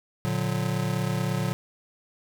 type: chord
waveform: square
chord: Bb augmented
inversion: none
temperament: just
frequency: 116.54 / 145.68 / 182.1 Hz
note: Bb2 / D3 / F#3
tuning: 0 / -14 / -27 cents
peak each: -30 dBFS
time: 0.25-1.53 s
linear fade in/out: 0 ms
effects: none